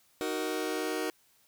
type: chord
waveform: sawtooth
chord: D# minor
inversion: none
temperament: just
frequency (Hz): 311.1 / 373.4 / 466.7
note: D#4 / F#4 / A#4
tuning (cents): 0 / +16 / +2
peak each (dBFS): -31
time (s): 0.21-1.1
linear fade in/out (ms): 0
effects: white hiss -66 dBFS RMS until 1.47 s